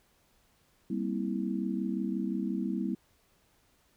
sine chord, C dominant seventh, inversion second, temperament just, 196.22 / 235.5 / 261.6 / 327 Hz, G3 / Bb3 / C4 / E4, +2 / +18 / 0 / -14 cents, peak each -33 / -35 / -37 / -36 dBFS, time 0.9-2.95 s, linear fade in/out 5 ms, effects pink hiss -68 dBFS RMS until 3.96 s

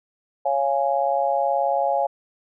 sine chord, Db major, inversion none, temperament just, 554.4 / 693 / 831.5 Hz, Db5 / F5 / Ab5, 0 / -14 / +2 cents, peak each -23 dBFS, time 0.45-2.07 s, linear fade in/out 10 ms, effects none

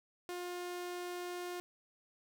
sawtooth tone, 355.3 Hz, F4, 30 cents sharp, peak -36 dBFS, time 0.29-1.6 s, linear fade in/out 0 ms, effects none

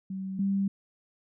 sine tone pair in turn, 191 / 196.48 Hz, G3 / G3, -45 / +4 cents, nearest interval unison, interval 49 cents, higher second, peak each -32 / -24 dBFS, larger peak second, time 0.1-0.39 / 0.39-0.68 s, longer neither, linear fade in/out 5 ms, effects none

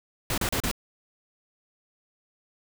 pink noise bursts, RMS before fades -27 dBFS, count 4, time 0.3-0.714 s, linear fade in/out 2 ms, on 78 ms, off 34 ms, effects none

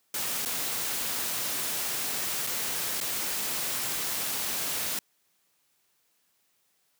white noise with dropouts, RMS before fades -31 dBFS, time 0.14-4.99 s, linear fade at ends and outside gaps 2 ms, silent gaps 0.451-0.458 / 2.467-2.471 / 3.003-3.011 s, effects white hiss -71 dBFS RMS until 6.99 s + high-pass 100 Hz 12 dB/octave

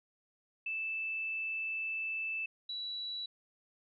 sine tone pair in turn, 2637 / 3928 Hz, E7 / B7, 0 / -10 cents, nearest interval perfect fifth, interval 690 cents, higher second, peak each -34 / -37 dBFS, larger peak first, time 0.66-2.46 / 2.69-3.26 s, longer first, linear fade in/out 5 ms, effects none

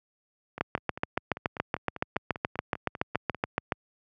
two click trains, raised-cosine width 0.5 ms, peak -22 / -10 dBFS, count 15 / 23, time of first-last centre 0.58-3.347 / 0.61-3.722 s, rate 5.06 / 7.07 Hz, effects high-pass 80 Hz 12 dB/octave

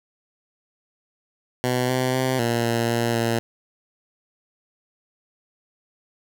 10% pulse tone with pitch steps, 125.2 / 128.1 / 129.8 / 117.6 / 116.7 / 117.4 / 115.9 Hz, B2 / C3 / C3 / A#2 / A#2 / A#2 / A#2, +24 / -36 / -13 / +16 / +2 / +13 / -10 cents, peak -12 dBFS, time 1.64-3.39 s, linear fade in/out 0 ms, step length 250 ms, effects none

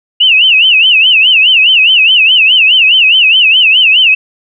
sine tone with vibrato, 2794 Hz, F7, in tune, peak -3 dBFS, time 0.2-4.15 s, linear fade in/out 10 ms, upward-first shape sine, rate 4.8 Hz, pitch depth 180 cents each way, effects none

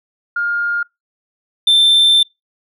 sine tone pair in turn, 1413 / 3561 Hz, F6 / A7, +20 / +20 cents, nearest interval octave + major third, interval 1600 cents, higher second, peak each -15 / -5 dBFS, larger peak second, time 0.36-0.83 / 1.67-2.23 s, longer second, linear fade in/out 5 ms, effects noise-tail reverb RT60 0.2 s tail -26 dB re dry + tanh soft clip ceiling -7 dBFS

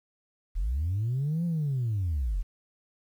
sine linear two-way sweep, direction up then down, 36.71 to 174.61 to 36.71 Hz, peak -24 dBFS, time 0.55-2.43 s, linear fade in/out 20 ms, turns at 1.45 s, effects tanh soft clip ceiling -23 dBFS + 10-bit

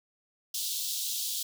pink high-pass noise, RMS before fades -33 dBFS, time 0.54-1.43 s, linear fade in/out 5 ms, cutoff 3300 Hz, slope 48 dB/octave, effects none

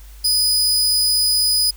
sawtooth tone with amplitude modulation, 4978 Hz, D#8, in tune, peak -10 dBFS, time 0.24-1.71 s, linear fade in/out 10 ms, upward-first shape sine, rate 297 Hz, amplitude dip 35%, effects added 50 Hz sine -37 dBFS peak until 1.76 s + white hiss -49 dBFS RMS until 1.76 s

